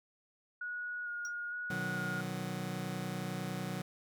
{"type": "tone with vibrato", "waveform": "sine", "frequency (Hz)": 1445, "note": "F#6", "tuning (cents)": -41, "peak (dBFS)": -37, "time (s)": [0.61, 2.21], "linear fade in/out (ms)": 5, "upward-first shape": "square", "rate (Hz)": 1.1, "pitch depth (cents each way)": 15}
{"type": "tone with exponential decay", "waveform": "triangle", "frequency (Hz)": 5710, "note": "F8", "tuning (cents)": 37, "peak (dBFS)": -36, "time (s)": [1.25, 1.33], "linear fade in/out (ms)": 1, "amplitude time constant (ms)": 16}
{"type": "chord", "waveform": "sawtooth", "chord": "B major", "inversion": "none", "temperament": "just", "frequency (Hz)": [123.47, 154.34, 185.21], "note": ["B2", "D#3", "F#3"], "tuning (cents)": [0, -14, 2], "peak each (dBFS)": [-39, -37, -35], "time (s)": [1.7, 3.82], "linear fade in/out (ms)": 5}
{"effects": []}